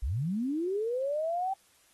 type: linear sweep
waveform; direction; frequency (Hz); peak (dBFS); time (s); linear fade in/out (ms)
sine; up; 46.25 to 784; -28; 0.02-1.54; 10
effects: white hiss -64 dBFS RMS until 1.93 s + AAC 32 kbps